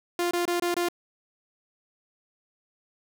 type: tone bursts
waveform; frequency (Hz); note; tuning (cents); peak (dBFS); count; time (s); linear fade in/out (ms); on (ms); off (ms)
sawtooth; 349.2; F4; 0; -20; 5; 0.19-0.886; 2; 120; 24
effects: none